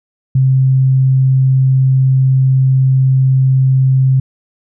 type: tone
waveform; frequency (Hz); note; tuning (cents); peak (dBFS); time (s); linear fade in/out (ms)
sine; 132; C3; +16; -7; 0.35-4.2; 5
effects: none